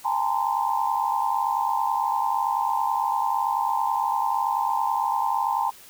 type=tone cluster; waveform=sine; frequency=809 / 881 / 930 / 1028 Hz; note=G#5 / A5 / A#5 / C6; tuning=-46 / +2 / -4 / -31 cents; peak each=-27 dBFS; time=0.04-5.71 s; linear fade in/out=20 ms; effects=white hiss -48 dBFS RMS until 5.89 s